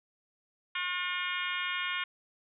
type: harmonic tone with a mistuned harmonic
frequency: 359.5 Hz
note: F#4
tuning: 50 cents flat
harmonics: 3 / 4 / 5 / 6 / 7 / 8 / 9 / 10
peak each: -39 / -37 / -40 / -38 / -40 / -39 / -41 / -45 dBFS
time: 0.75-2.04 s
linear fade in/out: 5 ms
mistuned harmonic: 7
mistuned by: -65 cents
effects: none